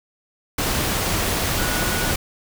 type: tone in noise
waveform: sine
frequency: 1465 Hz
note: F#6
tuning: 18 cents flat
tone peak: -29 dBFS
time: 1.58-2.12 s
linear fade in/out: 5 ms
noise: pink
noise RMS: -22 dBFS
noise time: 0.58-2.16 s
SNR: -10 dB
effects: none